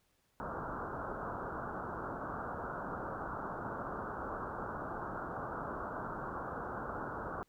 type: low-pass noise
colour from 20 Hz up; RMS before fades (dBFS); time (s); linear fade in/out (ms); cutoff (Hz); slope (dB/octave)
white; -41; 0.4-7.43; 0; 1500; 96
effects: pink hiss -75 dBFS RMS until 7.48 s